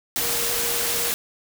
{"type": "tone in noise", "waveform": "sine", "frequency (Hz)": 472, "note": "A#4", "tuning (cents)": 22, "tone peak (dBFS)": -33, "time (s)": [0.21, 1.11], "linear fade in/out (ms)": 0, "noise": "white", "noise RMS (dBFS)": -24, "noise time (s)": [0.16, 1.14], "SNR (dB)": -12, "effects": []}